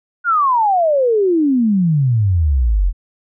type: exponential sweep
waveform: sine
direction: down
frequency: 1466 to 41.2 Hz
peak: -11 dBFS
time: 0.24-2.93 s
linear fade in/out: 50 ms
effects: none